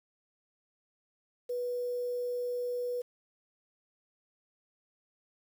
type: tone with quantisation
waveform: sine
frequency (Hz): 490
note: B4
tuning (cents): -14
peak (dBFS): -31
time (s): 1.49-3.02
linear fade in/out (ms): 10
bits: 9
effects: none